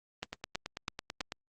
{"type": "two click trains", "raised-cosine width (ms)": 0.2, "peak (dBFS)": [-20, -17], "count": [10, 4], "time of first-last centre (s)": [[0.33, 1.321], [0.23, 1.207]], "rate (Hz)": [9.08, 3.07], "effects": ["Opus 32 kbps"]}